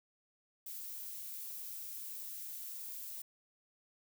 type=noise; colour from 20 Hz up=violet; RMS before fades=-45 dBFS; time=0.66-3.22 s; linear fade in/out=5 ms; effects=none